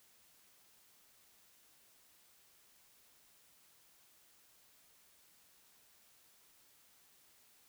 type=silence; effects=white hiss -67 dBFS RMS until 7.68 s